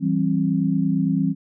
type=tone cluster; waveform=sine; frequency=164.9 / 193.8 / 266.7 Hz; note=E3 / G3 / C4; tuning=+1 / -20 / +33 cents; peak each=-22 dBFS; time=0-1.35 s; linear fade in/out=50 ms; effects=none